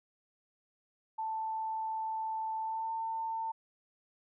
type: tone with pitch glide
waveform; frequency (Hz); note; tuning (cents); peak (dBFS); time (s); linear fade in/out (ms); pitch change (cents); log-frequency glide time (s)
sine; 883 to 898.4; A5 to A5; +6 to +36; -33; 1.18-3.52; 10; +30; 2.61-2.92
effects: none